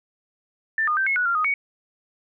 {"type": "tone with pitch steps", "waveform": "sine", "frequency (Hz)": [1778, 1222, 1558, 2178, 1468, 1385, 1246, 2238], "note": ["A6", "D#6", "G6", "C#7", "F#6", "F6", "D#6", "C#7"], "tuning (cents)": [18, -32, -11, -31, -14, -15, 2, 16], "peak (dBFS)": -19, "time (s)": [0.78, 1.54], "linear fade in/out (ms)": 2, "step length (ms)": 95, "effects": []}